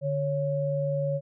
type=tone pair together; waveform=sine; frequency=146.83 / 554.4 Hz; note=D3 / C#5; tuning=0 / 0 cents; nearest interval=octave + major seventh; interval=2300 cents; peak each=-28 / -27 dBFS; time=0.01-1.21 s; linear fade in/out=50 ms; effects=none